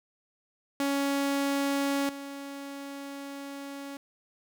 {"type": "tone with level steps", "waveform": "sawtooth", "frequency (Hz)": 279.1, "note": "C#4", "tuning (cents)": 12, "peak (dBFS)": [-22, -34], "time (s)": [0.8, 3.97], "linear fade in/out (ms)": 2, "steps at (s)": 2.09, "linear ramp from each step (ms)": 2, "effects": []}